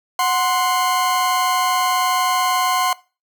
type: tone pair together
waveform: 40% pulse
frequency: 735.1 / 1046.5 Hz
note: F#5 / C6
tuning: -11 / 0 cents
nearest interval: tritone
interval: 611 cents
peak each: -19 / -17 dBFS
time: 0.19-2.93 s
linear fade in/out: 2 ms
effects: noise-tail reverb RT60 0.3 s tail -20 dB re dry